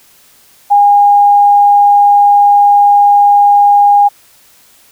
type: tone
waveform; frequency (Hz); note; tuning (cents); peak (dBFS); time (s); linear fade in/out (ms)
sine; 815; G#5; -33; -3; 0.7-4.09; 20
effects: white hiss -45 dBFS RMS until 4.91 s